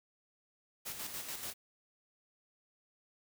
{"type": "noise with tremolo", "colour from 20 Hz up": "white", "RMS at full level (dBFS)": -41, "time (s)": [0.85, 1.54], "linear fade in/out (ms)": 20, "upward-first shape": "square", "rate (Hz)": 6.9, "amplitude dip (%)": 45, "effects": []}